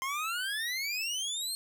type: exponential sweep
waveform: 25% pulse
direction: up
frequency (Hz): 1042 to 4304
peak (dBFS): -28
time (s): 0.02-1.55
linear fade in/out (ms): 0
effects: none